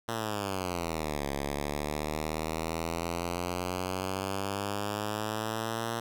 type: exponential two-way sweep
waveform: 5% pulse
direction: down then up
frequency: 116.4 to 69.8 to 116.4 Hz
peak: -20 dBFS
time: 0.08-6 s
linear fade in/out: 5 ms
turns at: 1.28 s
effects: none